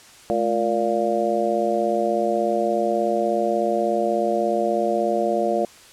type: harmonic tone with a mistuned harmonic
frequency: 116.54 Hz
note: A#2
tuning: in tune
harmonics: 2 / 3 / 4 / 5 / 6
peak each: -28 / -26 / -26 / -23 / -24 dBFS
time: 0.3-5.65 s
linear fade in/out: 0 ms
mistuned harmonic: 2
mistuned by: -140 cents
effects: white hiss -47 dBFS RMS until 5.92 s + low-pass 9000 Hz 12 dB/octave